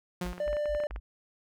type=tone with exponential decay; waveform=sawtooth; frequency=178.6 Hz; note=F3; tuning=39 cents sharp; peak=-26 dBFS; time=0.21-0.58 s; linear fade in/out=5 ms; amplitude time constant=80 ms
type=tone bursts; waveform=sine; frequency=51.91 Hz; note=G#1; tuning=in tune; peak=-35 dBFS; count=4; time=0.24-1 s; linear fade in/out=20 ms; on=100 ms; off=120 ms
type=clicks; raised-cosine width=0.5 ms; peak=-27 dBFS; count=12; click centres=0.265 / 0.331 / 0.38 / 0.479 / 0.53 / 0.568 / 0.657 / 0.749 / 0.802 / 0.837 / 0.909 / 0.961 s
type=tone; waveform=triangle; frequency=593 Hz; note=D5; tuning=17 cents sharp; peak=-26 dBFS; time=0.4-0.87 s; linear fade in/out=2 ms
effects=none